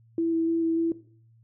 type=tone with vibrato; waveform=sine; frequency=329.6 Hz; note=E4; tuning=in tune; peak=-22 dBFS; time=0.18-0.92 s; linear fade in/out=2 ms; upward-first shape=square; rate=3.4 Hz; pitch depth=10 cents each way; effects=noise-tail reverb RT60 0.5 s tail -17 dB re dry + added 114 Hz sine -55 dBFS peak until 1.43 s